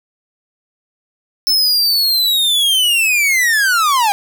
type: linear sweep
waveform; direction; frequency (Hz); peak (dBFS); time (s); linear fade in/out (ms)
45% pulse; down; 5300 to 784; -11; 1.47-4.12; 0
effects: none